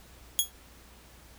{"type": "tone with exponential decay", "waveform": "10% pulse", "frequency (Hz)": 3329, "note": "G#7", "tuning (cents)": 3, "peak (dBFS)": -10, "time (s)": [0.39, 0.51], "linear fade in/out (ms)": 0, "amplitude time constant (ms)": 24, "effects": ["added 60 Hz sine -55 dBFS peak until 1.38 s", "pink hiss -55 dBFS RMS until 1.38 s"]}